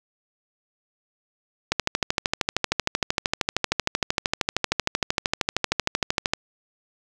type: click train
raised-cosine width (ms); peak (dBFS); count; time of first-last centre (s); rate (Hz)
0.2; -3; 61; 1.72-6.335; 13
effects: none